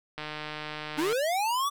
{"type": "click train", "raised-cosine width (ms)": 0.3, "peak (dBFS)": -20, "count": 145, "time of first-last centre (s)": [0.18, 1.127], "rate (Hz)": 152}
{"type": "linear sweep", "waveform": "square", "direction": "up", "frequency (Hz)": [272.4, 1174.7], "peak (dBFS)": -26, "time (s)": [0.97, 1.7], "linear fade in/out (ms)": 20}
{"effects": []}